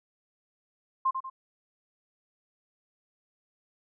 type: tone with echo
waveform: sine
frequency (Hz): 1055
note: C6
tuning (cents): +14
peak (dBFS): -22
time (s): 1.05-1.11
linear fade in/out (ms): 10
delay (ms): 95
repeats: 2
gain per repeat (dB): -7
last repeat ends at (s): 1.3
effects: none